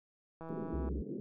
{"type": "click train", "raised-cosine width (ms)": 1, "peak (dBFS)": -33, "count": 79, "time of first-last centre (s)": [0.41, 0.889], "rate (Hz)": 163}
{"type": "band-pass noise", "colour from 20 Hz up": "white", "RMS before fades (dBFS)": -41, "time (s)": [0.49, 1.2], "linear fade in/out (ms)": 0, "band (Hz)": [140, 420], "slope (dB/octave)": 48}
{"type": "tone", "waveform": "sine", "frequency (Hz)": 67.4, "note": "C#2", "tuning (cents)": -48, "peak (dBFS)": -35, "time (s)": [0.73, 1.02], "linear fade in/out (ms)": 10}
{"effects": []}